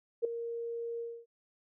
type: tone with ADSR envelope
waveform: sine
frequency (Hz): 466.2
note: A#4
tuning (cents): 0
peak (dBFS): -23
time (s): 0.22-1.26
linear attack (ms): 28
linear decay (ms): 4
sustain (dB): -12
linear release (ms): 260
effects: none